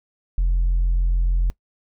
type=tone; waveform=sine; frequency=43.38 Hz; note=F1; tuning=11 cents flat; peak=-14 dBFS; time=0.38-1.5 s; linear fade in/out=0 ms; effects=noise-tail reverb RT60 0.1 s tail -22 dB re dry + tanh soft clip ceiling -14 dBFS